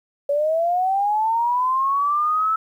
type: linear sweep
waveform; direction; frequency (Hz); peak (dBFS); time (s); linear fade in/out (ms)
sine; up; 562 to 1318.5; -17; 0.29-2.56; 5
effects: 9-bit